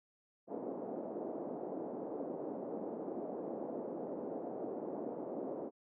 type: band-pass noise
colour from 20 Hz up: pink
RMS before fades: -42 dBFS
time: 0.47-5.71 s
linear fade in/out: 50 ms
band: 250 to 660 Hz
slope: 24 dB/octave
effects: none